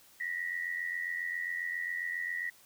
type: tone pair together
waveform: sine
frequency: 1864.7 / 1952.1 Hz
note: A#6 / B6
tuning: 0 / -21 cents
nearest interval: minor second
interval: 79 cents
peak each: -37 / -35 dBFS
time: 0.2-2.5 s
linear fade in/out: 5 ms
effects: white hiss -60 dBFS RMS until 2.65 s